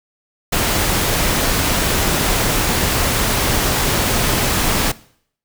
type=noise; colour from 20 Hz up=pink; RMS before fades=-17 dBFS; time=0.52-4.92 s; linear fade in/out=10 ms; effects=noise-tail reverb RT60 0.6 s tail -20 dB re dry